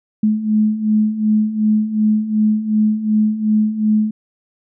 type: beating tone pair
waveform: sine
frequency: 212.5 / 215.2 Hz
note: G#3 / A3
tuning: +40 / -38 cents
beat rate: 2.7 Hz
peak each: -19 / -14 dBFS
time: 0.23-4.11 s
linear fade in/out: 5 ms
effects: none

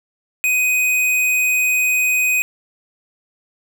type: tone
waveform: square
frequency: 2500 Hz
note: D#7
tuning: 8 cents sharp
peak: -15 dBFS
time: 0.44-2.42 s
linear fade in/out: 0 ms
effects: none

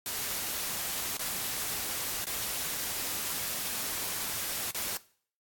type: noise with dropouts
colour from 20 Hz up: white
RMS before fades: -34 dBFS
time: 0.06-4.97 s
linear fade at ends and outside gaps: 1 ms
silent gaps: 1.17-1.193 / 2.244-2.268 / 4.709-4.746 s
effects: noise-tail reverb RT60 0.5 s tail -19 dB re dry + AAC 64 kbps

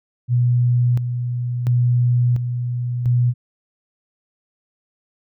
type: tone with tremolo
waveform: sine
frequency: 122.2 Hz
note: B2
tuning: 18 cents flat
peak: -13 dBFS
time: 0.28-3.34 s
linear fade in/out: 50 ms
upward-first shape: square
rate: 0.72 Hz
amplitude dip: 55%
effects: none

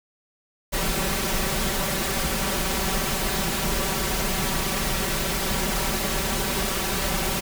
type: noise with comb filter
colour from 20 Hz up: pink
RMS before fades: -25 dBFS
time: 0.72-7.41 s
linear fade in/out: 20 ms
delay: 5.2 ms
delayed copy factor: +0.75
effects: none

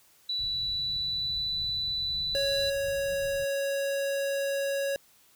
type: tone with pitch glide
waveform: sine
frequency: 3951 to 3976 Hz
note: B7 to B7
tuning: 0 to +11 cents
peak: -28 dBFS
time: 0.29-2.7 s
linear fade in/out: 5 ms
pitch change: +11 cents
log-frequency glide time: 0.69-1.47 s
type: low-pass noise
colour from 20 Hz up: pink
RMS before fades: -46 dBFS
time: 0.39-3.45 s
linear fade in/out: 5 ms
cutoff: 180 Hz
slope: 96 dB/octave
type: tone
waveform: square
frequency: 554.4 Hz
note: C#5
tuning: in tune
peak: -28 dBFS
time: 2.35-4.96 s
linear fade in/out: 0 ms
effects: white hiss -61 dBFS RMS until 5.35 s

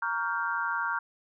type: chord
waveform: sine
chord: G half-diminished seventh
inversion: first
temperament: equal with one note detuned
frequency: 932.3 / 1127.5 / 1396.9 / 1568 Hz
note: Bb5 / Db6 / F6 / G6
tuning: 0 / +29 / 0 / 0 cents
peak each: -33 / -35 / -31 / -34 dBFS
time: 0.02-0.99 s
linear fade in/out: 5 ms
effects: none

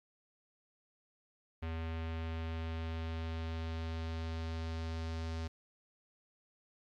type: tone with low-pass filter sweep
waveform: square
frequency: 81.5 Hz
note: E2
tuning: 19 cents flat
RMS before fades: -39 dBFS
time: 1.62-5.48 s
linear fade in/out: 10 ms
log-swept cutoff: 2700 to 5200 Hz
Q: 1.5
effects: 12-bit

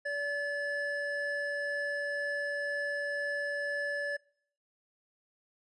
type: tone pair together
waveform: triangle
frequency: 576 / 1726 Hz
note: D5 / A6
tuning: -34 / -34 cents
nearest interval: octave + perfect fifth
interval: 1900 cents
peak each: -34 / -31 dBFS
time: 0.05-4.17 s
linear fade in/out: 10 ms
effects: noise-tail reverb RT60 0.6 s tail -23 dB re dry + resampled to 24000 Hz

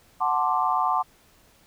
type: chord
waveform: sine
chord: D dominant seventh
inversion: first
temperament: equal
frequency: 740 / 880 / 1046.5 / 1174.7 Hz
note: F#5 / A5 / C6 / D6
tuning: 0 / 0 / 0 / 0 cents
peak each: -26 dBFS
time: 0.2-1.03 s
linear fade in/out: 20 ms
effects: pink hiss -58 dBFS RMS until 1.66 s

